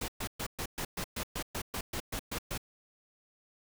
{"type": "noise bursts", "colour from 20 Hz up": "pink", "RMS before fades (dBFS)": -36, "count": 14, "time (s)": [0.01, 2.578], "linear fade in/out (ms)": 5, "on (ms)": 72, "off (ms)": 120, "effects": []}